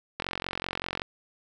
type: click train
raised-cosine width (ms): 0.3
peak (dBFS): -14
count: 38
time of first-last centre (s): 0.2-1.019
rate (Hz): 45.2
effects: none